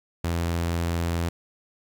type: tone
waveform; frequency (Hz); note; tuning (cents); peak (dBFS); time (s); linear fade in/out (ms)
sawtooth; 84.7; E2; +48; -20; 0.24-1.29; 5
effects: 10-bit